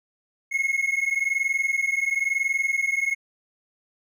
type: tone pair together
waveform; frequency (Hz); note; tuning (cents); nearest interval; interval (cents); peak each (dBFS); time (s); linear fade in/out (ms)
triangle; 2161 / 2182; C#7 / C#7; -45 / -28; unison; 17; -23; 0.51-3.15; 20
effects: none